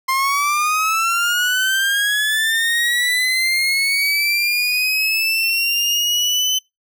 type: linear sweep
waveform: 30% pulse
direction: up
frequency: 1046.5 to 3046 Hz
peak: -13 dBFS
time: 0.08-6.59 s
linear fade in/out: 10 ms
effects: noise-tail reverb RT60 0.2 s tail -25 dB re dry